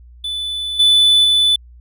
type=tone with level steps; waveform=triangle; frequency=3490 Hz; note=A7; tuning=15 cents flat; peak=-19 / -7 / -9 dBFS; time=0.24-1.56 s; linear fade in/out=5 ms; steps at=0.79 / 1.24 s; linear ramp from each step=10 ms; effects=added 60 Hz sine -39 dBFS peak until 1.8 s